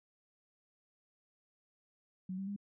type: tone with pitch steps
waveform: sine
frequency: 186 / 193.79 / 201.9 Hz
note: F#3 / G3 / G#3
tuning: +9 / -20 / -49 cents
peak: -37 dBFS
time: 2.29-2.563 s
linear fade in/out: 5 ms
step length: 91 ms
effects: none